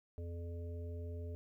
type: harmonic tone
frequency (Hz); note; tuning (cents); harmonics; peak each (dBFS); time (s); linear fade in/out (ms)
85.4; F2; -38; 1 / 3 / 5 / 7; -41 / -54 / -51 / -56; 0.18-1.35; 0
effects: 13-bit